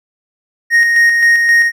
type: tone with tremolo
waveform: triangle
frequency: 1864.7 Hz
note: A#6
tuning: in tune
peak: -4 dBFS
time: 0.7-1.72 s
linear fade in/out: 50 ms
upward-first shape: square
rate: 3.8 Hz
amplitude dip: 35%
effects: none